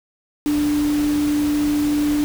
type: tone in noise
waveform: sine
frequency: 295.1 Hz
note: D4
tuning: 8 cents sharp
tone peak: -16 dBFS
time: 0.46-2.24 s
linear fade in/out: 0 ms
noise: pink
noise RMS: -31 dBFS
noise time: 0.46-2.24 s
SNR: +12 dB
effects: none